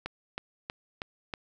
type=click train; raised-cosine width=0.3 ms; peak=-18 dBFS; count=5; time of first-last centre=0.06-1.338 s; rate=3.13 Hz; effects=none